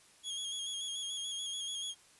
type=tone with vibrato; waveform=sawtooth; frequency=3300 Hz; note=G#7; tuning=12 cents flat; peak=-34 dBFS; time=0.23-1.95 s; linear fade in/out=50 ms; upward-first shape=square; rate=6.9 Hz; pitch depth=30 cents each way; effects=white hiss -62 dBFS RMS until 2.19 s + resampled to 24000 Hz